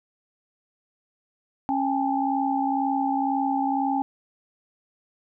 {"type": "tone cluster", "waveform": "sine", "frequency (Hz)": [273.6, 800, 862], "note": ["C#4", "G5", "A5"], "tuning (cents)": [-23, 35, -36], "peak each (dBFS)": [-25, -25, -29], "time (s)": [1.69, 4.02], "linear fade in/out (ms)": 0, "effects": []}